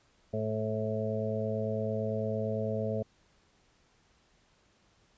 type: harmonic tone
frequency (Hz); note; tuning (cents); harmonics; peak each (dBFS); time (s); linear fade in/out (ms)
108.9; A2; -17; 1 / 2 / 4 / 5 / 6; -35 / -36 / -36 / -36 / -37; 0.33-3.03; 10
effects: pink hiss -67 dBFS RMS until 5.17 s + resampled to 16000 Hz